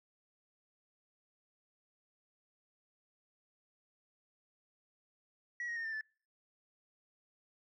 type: tone with pitch steps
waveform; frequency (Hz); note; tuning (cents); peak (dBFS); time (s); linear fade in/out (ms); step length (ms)
sine; 1925 / 1878.9 / 1833.8 / 1789.9 / 1747; B6 / A#6 / A#6 / A6 / A6; -45 / +13 / -29 / +29 / -13; -35; 5.6-6.01; 2; 82
effects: noise-tail reverb RT60 0.4 s tail -26 dB re dry + tanh soft clip ceiling -35 dBFS